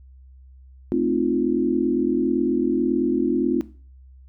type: chord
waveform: sine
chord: F dominant seventh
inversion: first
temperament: equal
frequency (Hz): 220 / 261.6 / 311.1 / 349.2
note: A3 / C4 / Eb4 / F4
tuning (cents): 0 / 0 / 0 / 0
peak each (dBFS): -28 / -22 / -26 / -22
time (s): 0.92-3.61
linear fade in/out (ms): 0
effects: noise-tail reverb RT60 0.4 s tail -17 dB re dry + added 65 Hz sine -44 dBFS peak until 4.28 s